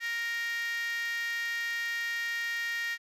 5% pulse tone with high-pass filter, 466.2 Hz, A#4, in tune, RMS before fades -33 dBFS, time 0-2.98 s, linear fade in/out 50 ms, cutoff 1800 Hz, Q 8.8, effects resampled to 32000 Hz

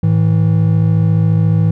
triangle tone pair together, 107.62 / 161.9 Hz, A2 / E3, -38 / -31 cents, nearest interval perfect fifth, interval 707 cents, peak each -10 dBFS, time 0.03-1.71 s, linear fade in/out 5 ms, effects none

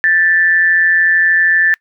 sine tone with amplitude modulation, 1764 Hz, A6, 4 cents sharp, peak -6 dBFS, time 0.04-1.74 s, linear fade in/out 0 ms, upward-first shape sine, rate 173 Hz, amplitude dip 50%, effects noise-tail reverb RT60 0.1 s tail -25 dB re dry

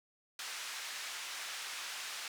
pink band-pass noise, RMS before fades -43 dBFS, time 0.39-2.28 s, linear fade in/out 2 ms, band 1500 to 7900 Hz, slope 12 dB/octave, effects none

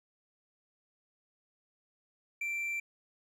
triangle tone, 2349 Hz, D7, in tune, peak -31 dBFS, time 2.41-2.8 s, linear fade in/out 5 ms, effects none

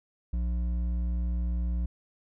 sine tone with hard clipping, 59.5 Hz, A#1, 36 cents sharp, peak -28 dBFS, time 0.33-1.86 s, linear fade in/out 5 ms, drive 7 dB, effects none

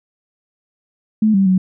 sine tone with pitch steps, 216.4 / 194.3 / 186.4 Hz, A3 / G3 / F#3, -29 / -15 / +13 cents, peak -10 dBFS, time 1.22-1.58 s, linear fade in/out 5 ms, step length 120 ms, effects none

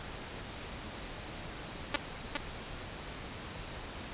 5% pulse tone with echo, 290 Hz, D4, 22 cents flat, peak -16 dBFS, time 1.94-1.96 s, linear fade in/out 2 ms, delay 410 ms, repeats 1, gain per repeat -4 dB, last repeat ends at 2.37 s, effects pink hiss -43 dBFS RMS until 4.13 s + resampled to 8000 Hz

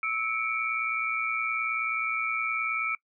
sine tone cluster, 1305 / 2245 / 2364 Hz, E6 / C#7 / D7, -18 / +21 / +11 cents, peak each -31 dBFS, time 0.03-2.95 s, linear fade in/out 2 ms, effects noise-tail reverb RT60 0.1 s tail -23 dB re dry

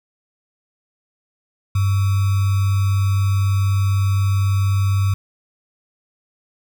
sine tone with sample-and-hold, 98 Hz, G2, in tune, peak -14 dBFS, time 1.75-5.14 s, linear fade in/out 5 ms, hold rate 1225 Hz, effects none

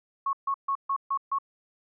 sine tone bursts, 1100 Hz, C#6, 14 cents flat, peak -24 dBFS, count 6, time 0.26-1.386 s, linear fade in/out 5 ms, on 71 ms, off 140 ms, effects none

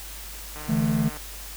click train, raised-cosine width 0.5 ms, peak -25 dBFS, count 93, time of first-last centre 0.56-1.169 s, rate 151 Hz
triangle chord, D suspended second, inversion none, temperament just, 146.83 / 165.19 / 220.2 Hz, D3 / E3 / A3, 0 / +4 / +2 cents, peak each -24 / -24 / -21 dBFS, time 0.68-1.1 s, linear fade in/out 20 ms
effects added 50 Hz sine -40 dBFS peak until 1.56 s + white hiss -40 dBFS RMS until 1.56 s

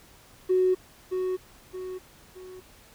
triangle tone with echo, 370 Hz, F#4, in tune, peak -15 dBFS, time 0.49-0.75 s, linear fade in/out 20 ms, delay 620 ms, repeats 3, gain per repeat -8 dB, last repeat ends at 2.61 s, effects tanh soft clip ceiling -17 dBFS + pink hiss -54 dBFS RMS until 2.94 s

